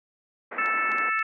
white band-pass noise, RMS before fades -37 dBFS, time 0.51-1.1 s, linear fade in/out 10 ms, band 210 to 2100 Hz, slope 48 dB/octave
harmonic tone, 440 Hz, A4, in tune, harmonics 3 / 4 / 5 / 6, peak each -26 / -28 / -30 / -32 dBFS, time 0.58-1.23 s, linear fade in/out 5 ms
clicks, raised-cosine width 0.2 ms, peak -26 dBFS, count 4, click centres 0.66 / 0.918 / 0.984 / 1.192 s
effects none

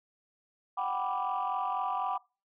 sine chord, G major seventh, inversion third, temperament equal, 740 / 784 / 987.8 / 1174.7 Hz, F#5 / G5 / B5 / D6, 0 / 0 / 0 / 0 cents, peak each -34 dBFS, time 0.77-2.18 s, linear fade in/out 10 ms, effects noise-tail reverb RT60 0.3 s tail -23 dB re dry + tanh soft clip ceiling -23 dBFS

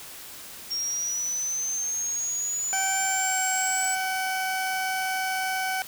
sine linear sweep, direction up, 5540 to 7880 Hz, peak -26 dBFS, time 0.7-3.96 s, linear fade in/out 20 ms
20% pulse tone with pitch glide, 768 to 756.1 Hz, G5 to F#5, -36 to +37 cents, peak -21 dBFS, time 2.73-5.82 s, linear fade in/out 0 ms, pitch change -27 cents, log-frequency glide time 3.04-3.39 s
effects white hiss -42 dBFS RMS until 5.87 s

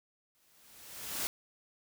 white noise with exponential growth, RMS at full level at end -33 dBFS, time 0.35-1.27 s, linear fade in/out 0 ms, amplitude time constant 200 ms, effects none

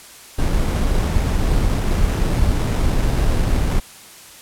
brown noise with sample-and-hold, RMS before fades -17 dBFS, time 0.38-3.8 s, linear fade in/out 10 ms, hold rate 4410 Hz, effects white hiss -41 dBFS RMS until 4.41 s + low-pass 12000 Hz 12 dB/octave

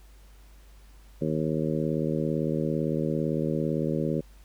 harmonic tone, 77.78 Hz, D#2, in tune, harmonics 2 / 3 / 4 / 5 / 6 / 7, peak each -29 / -31 / -32 / -33 / -34 / -34 dBFS, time 1.21-4.21 s, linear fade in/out 10 ms, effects added 50 Hz sine -49 dBFS peak until 4.44 s + pink hiss -60 dBFS RMS until 4.44 s

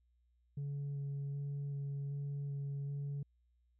sine tone with vibrato, 141.1 Hz, C#3, 31 cents sharp, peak -35 dBFS, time 0.57-3.23 s, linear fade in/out 5 ms, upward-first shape square, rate 1.3 Hz, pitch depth 9 cents each way, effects tanh soft clip ceiling -36 dBFS + added 60 Hz sine -70 dBFS peak until 3.79 s

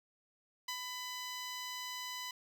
10% pulse tone with ADSR envelope, 1000 Hz, B5, 21 cents sharp, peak -28 dBFS, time 0.68-2.31 s, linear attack 6 ms, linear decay 82 ms, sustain -4 dB, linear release 3 ms, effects none

